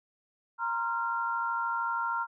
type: tone cluster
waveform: sine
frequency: 935 / 1048 / 1381 Hz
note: A#5 / C6 / F6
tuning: +5 / +2 / -20 cents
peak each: -32 / -37 / -31 dBFS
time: 0.58-2.27 s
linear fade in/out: 50 ms
effects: none